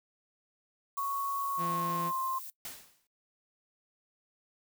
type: noise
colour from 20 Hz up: violet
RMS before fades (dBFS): -44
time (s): 0.97-2.5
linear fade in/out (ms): 0
type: tone with pitch glide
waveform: sine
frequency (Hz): 1108.7 to 1053.1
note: C#6 to C6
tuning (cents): 0 to +11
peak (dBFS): -31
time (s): 0.97-2.39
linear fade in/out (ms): 10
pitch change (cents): -89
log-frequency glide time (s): 1.5-2.13
type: tone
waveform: sawtooth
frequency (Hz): 170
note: F3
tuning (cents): -46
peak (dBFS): -32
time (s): 1.57-2.12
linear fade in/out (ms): 50
type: noise with exponential decay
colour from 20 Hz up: white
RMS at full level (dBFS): -39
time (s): 2.65-3.07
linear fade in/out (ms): 1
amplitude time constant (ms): 90
effects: noise-tail reverb RT60 0.1 s tail -19 dB re dry